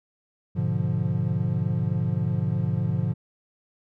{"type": "chord", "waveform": "triangle", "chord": "G# diminished seventh", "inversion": "none", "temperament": "equal", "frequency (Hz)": [103.83, 123.47, 146.83, 174.61], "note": ["G#2", "B2", "D3", "F3"], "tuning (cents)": [0, 0, 0, 0], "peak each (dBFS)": -26, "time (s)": [0.55, 3.14], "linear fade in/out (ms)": 20, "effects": []}